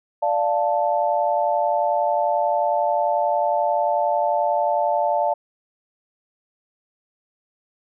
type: chord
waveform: sine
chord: D minor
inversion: none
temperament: equal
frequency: 587.3 / 698.5 / 880 Hz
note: D5 / F5 / A5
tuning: 0 / 0 / 0 cents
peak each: -22 dBFS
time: 0.22-5.34 s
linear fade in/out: 10 ms
effects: none